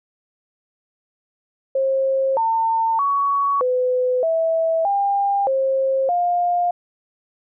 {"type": "tone with pitch steps", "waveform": "sine", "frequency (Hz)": [535, 903, 1122, 504, 653, 800, 534, 705], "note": ["C5", "A5", "C#6", "B4", "E5", "G5", "C5", "F5"], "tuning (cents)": [38, 45, 21, 35, -17, 35, 35, 16], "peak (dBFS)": -16, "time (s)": [1.75, 6.71], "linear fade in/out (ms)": 5, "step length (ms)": 620, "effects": []}